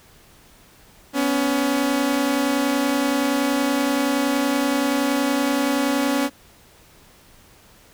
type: tone pair together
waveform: sawtooth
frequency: 250.2 / 280.8 Hz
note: B3 / C#4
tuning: +23 / +22 cents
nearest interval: major second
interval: 199 cents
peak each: -20 / -16 dBFS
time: 1.13-6.3 s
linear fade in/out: 50 ms
effects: pink hiss -51 dBFS RMS until 7.93 s